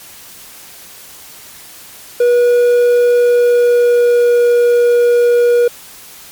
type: tone with pitch glide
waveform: triangle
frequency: 484.1 to 479.9 Hz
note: B4 to B4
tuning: -35 to -50 cents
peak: -5 dBFS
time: 2.2-5.68 s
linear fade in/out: 5 ms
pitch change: -15 cents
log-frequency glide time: 3.14-4.46 s
effects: white hiss -36 dBFS RMS until 6.31 s + MP3 96 kbps